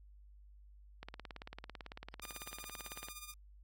click train, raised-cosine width 0.3 ms, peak -30 dBFS, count 38, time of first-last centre 1.03-3.086 s, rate 18 Hz
5% pulse tone with tremolo, 1210 Hz, D#6, 49 cents flat, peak -33 dBFS, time 2.22-3.34 s, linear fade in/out 2 ms, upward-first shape sine, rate 16 Hz, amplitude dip 70%
effects added 50 Hz sine -56 dBFS peak until 3.63 s + AAC 64 kbps

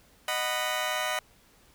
15% pulse chord, B major, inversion first, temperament just, 617.4 / 740.8 / 987.8 Hz, D#5 / F#5 / B5, -14 / +2 / 0 cents, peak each -25 / -26 / -27 dBFS, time 0.28-1.19 s, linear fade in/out 2 ms, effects pink hiss -60 dBFS RMS until 1.74 s

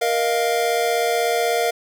square chord, Bb suspended fourth, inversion none, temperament equal with one note detuned, 469.9 / 622.3 / 698.5 Hz, Bb4 / Eb5 / F5, +14 / 0 / 0 cents, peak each -22 / -27 / -22 dBFS, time 0.01-1.71 s, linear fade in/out 10 ms, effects none

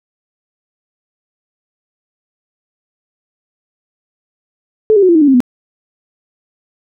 sine tone with pitch steps, 434.3 / 400.6 / 369.4 / 340.7 / 314.3 / 289.9 / 267.3 / 246.6 Hz, A4 / G4 / F#4 / F4 / D#4 / D4 / C4 / B3, -23 / +38 / -3 / -43 / +18 / -22 / +37 / -2 cents, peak -5 dBFS, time 4.9-5.404 s, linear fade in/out 0 ms, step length 63 ms, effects none

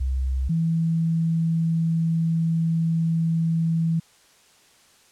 sine tone pair in turn, 65.41 / 164.16 Hz, C2 / E3, 0 / -7 cents, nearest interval octave + major third, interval 1593 cents, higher second, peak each -21 / -19 dBFS, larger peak second, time 0-0.49 / 0.49-4 s, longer second, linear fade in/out 10 ms, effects white hiss -56 dBFS RMS until 5.11 s + low-pass 9000 Hz 12 dB/octave

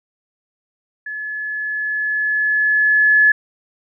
sine tone with level ramp, 1712 Hz, A6, 48 cents flat, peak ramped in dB -25 to -8 dBFS, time 1.06-3.32 s, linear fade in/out 5 ms, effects none

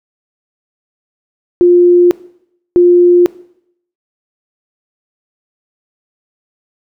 sine tone pair in turn, 352.6 / 352.6 Hz, F4 / F4, +17 / +17 cents, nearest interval unison, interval 0 cents, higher neither, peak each -3 dBFS, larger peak neither, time 1.61-2.11 / 2.76-3.26 s, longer neither, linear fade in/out 0 ms, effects noise-tail reverb RT60 0.7 s tail -19 dB re dry

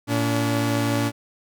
sawtooth tone pair together, 113.5 / 286.3 Hz, A#2 / D4, -46 / -44 cents, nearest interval octave + major third, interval 1602 cents, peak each -19 dBFS, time 0.07-1.12 s, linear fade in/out 50 ms, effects none

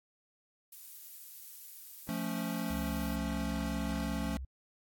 violet noise, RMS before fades -48 dBFS, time 0.72-3.16 s, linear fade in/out 5 ms
square chord, F augmented, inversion none, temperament equal, 174.61 / 220 / 277.2 Hz, F3 / A3 / C#4, 0 / 0 / 0 cents, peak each -39 / -38 / -40 dBFS, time 2.09-4.37 s, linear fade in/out 0 ms
sine tone with pitch glide, 68.1 to 65.55 Hz, C#2 to C2, -30 to +4 cents, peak -38 dBFS, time 2.7-4.45 s, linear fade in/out 5 ms, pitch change -66 cents, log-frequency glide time 3-3.11 s
effects AAC 64 kbps

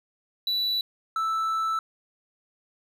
triangle tone pair in turn, 3951 / 1318.5 Hz, B7 / E6, 0 / 0 cents, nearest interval octave + perfect fifth, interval 1900 cents, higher first, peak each -22 dBFS, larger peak neither, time 0.47-0.81 / 1.16-1.79 s, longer second, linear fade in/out 2 ms, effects none

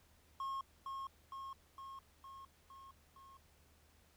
triangle tone with echo, 1081 Hz, C#6, 44 cents flat, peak -37 dBFS, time 0.4-0.61 s, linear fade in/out 2 ms, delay 460 ms, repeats 6, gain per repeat -3 dB, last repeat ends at 3.37 s, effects added 76 Hz sine -70 dBFS peak until 4.16 s + pink hiss -70 dBFS RMS until 4.16 s

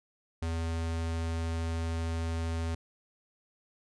square tone, 82.41 Hz, E2, in tune, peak -31 dBFS, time 0.42-2.75 s, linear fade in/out 5 ms, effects resampled to 22050 Hz

